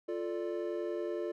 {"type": "chord", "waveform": "triangle", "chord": "D minor", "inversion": "first", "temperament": "equal", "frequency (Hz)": [349.2, 440, 587.3], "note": ["F4", "A4", "D5"], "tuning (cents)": [0, 0, 0], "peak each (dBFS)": [-34, -37, -38], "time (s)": [0.08, 1.32], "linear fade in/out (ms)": 10, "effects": []}